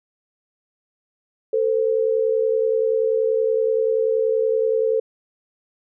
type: tone pair together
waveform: sine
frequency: 446 / 516.5 Hz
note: A4 / C5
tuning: +23 / -22 cents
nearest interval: minor third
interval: 255 cents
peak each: -18 / -22 dBFS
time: 1.53-5 s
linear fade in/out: 5 ms
effects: none